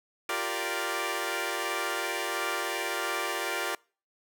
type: chord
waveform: 10% pulse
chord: G minor seventh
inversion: third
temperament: equal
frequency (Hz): 349.2 / 392 / 466.2 / 587.3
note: F4 / G4 / Bb4 / D5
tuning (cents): 0 / 0 / 0 / 0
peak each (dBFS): -27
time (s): 0.29-3.75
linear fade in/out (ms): 2
effects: noise-tail reverb RT60 0.4 s tail -26 dB re dry